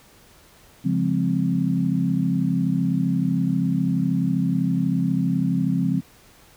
sine chord, Db major seventh, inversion none, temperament equal with one note detuned, 138.59 / 174.61 / 206.9 / 261.6 Hz, Db3 / F3 / Ab3 / C4, 0 / 0 / -6 / 0 cents, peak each -26 / -22 / -27 / -24 dBFS, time 0.84-6.01 s, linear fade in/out 20 ms, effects pink hiss -52 dBFS RMS until 6.56 s

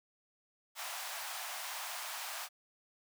pink high-pass noise, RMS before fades -42 dBFS, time 0.75-2.49 s, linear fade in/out 50 ms, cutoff 660 Hz, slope 48 dB/octave, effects none

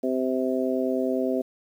harmonic tone, 129.7 Hz, C3, 15 cents flat, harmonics 2 / 3 / 4 / 5, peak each -26 / -28 / -29 / -30 dBFS, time 0.03-1.42 s, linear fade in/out 10 ms, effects 9-bit

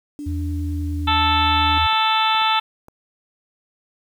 sine tone with vibrato, 291.3 Hz, D4, 14 cents flat, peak -28 dBFS, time 0.19-1.78 s, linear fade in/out 0 ms, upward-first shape triangle, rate 10 Hz, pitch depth 12 cents each way
sine tone with pitch glide, 82.41 to 79.28 Hz, E2 to D#2, 0 to +33 cents, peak -22 dBFS, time 0.26-1.87 s, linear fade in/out 10 ms, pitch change -67 cents, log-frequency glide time 0.38-1.53 s
harmonic tone, 440 Hz, A4, in tune, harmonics 2 / 3 / 4 / 5 / 6 / 7 / 8 / 9, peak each -19 / -21 / -30 / -31 / -25 / -29 / -23 / -31 dBFS, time 1.07-2.6 s, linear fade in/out 10 ms
clicks, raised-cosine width 1 ms, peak -29 dBFS, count 6, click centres 1.697 / 1.774 / 1.931 / 2.349 / 2.417 / 2.884 s
effects 8-bit

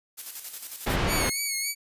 blue noise with tremolo, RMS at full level -35 dBFS, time 0.17-0.97 s, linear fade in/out 20 ms, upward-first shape square, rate 11 Hz, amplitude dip 50%
pink low-pass noise, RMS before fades -26 dBFS, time 0.86-1.3 s, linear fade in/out 10 ms, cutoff 3300 Hz, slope 12 dB/octave
10% pulse tone with vibrato, 2217 Hz, C#7, in tune, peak -18 dBFS, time 1.07-1.75 s, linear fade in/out 50 ms, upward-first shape sine, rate 3.5 Hz, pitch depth 49 cents each way
effects resampled to 32000 Hz

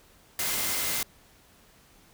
sine tone in noise, 2076 Hz, C7, 14 cents flat, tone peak -40 dBFS, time 0.39-1.03 s, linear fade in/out 2 ms, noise white, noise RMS -29 dBFS, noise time 0.39-1.03 s, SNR -14 dB, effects pink hiss -58 dBFS RMS until 2.13 s

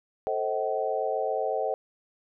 sine chord, A diminished seventh, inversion none, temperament just, 440 / 528 / 633.6 / 760.3 Hz, A4 / C5 / Eb5 / Gb5, 0 / +16 / +31 / +47 cents, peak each -31 dBFS, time 0.27-1.74 s, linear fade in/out 0 ms, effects none

